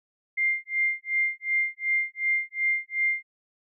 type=tone with tremolo; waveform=sine; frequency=2100 Hz; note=C7; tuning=6 cents sharp; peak=-20 dBFS; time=0.37-3.23 s; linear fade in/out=10 ms; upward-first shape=sine; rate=2.7 Hz; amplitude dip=100%; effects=none